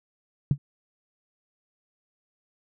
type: tone with exponential decay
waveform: sine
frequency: 141 Hz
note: C#3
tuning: 30 cents sharp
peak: -13 dBFS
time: 0.51-0.58 s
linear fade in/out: 2 ms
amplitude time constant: 15 ms
effects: none